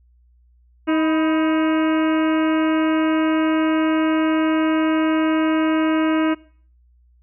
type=harmonic tone with a mistuned harmonic; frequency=315.3 Hz; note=D#4; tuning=23 cents sharp; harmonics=1 / 2 / 3 / 4 / 5 / 6 / 7 / 8 / 9; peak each=-16 / -26 / -30 / -29 / -31 / -37 / -34 / -37 / -37 dBFS; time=0.87-6.35 s; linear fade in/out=20 ms; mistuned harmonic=3; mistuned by=+74 cents; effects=noise-tail reverb RT60 0.5 s tail -22 dB re dry + added 60 Hz sine -52 dBFS peak until 7.22 s